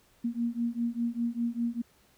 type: beating tone pair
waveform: sine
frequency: 232.9 / 237.9 Hz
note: A#3 / A#3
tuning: -1 / +35 cents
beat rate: 5 Hz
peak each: -31 dBFS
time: 0.24-1.82 s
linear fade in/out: 10 ms
effects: pink hiss -64 dBFS RMS until 2.17 s